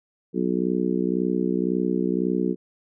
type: harmonic tone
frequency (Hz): 61.9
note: B1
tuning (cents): +5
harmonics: 3 / 4 / 5 / 6 / 7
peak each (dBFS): -26 / -27 / -27 / -27 / -30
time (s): 0.33-2.56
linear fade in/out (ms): 50
effects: none